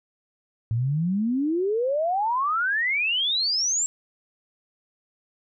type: exponential sweep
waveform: sine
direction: up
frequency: 108.6 to 7650 Hz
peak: -21 dBFS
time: 0.71-3.86 s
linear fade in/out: 0 ms
effects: none